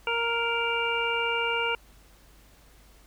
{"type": "harmonic tone", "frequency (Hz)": 466.2, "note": "A#4", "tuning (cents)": 0, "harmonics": [1, 2, 3, 5, 6], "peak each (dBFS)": [-31, -31, -31, -31, -31], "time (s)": [0.07, 1.75], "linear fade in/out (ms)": 2, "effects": ["added 50 Hz sine -55 dBFS peak until 3.06 s", "pink hiss -58 dBFS RMS until 3.06 s"]}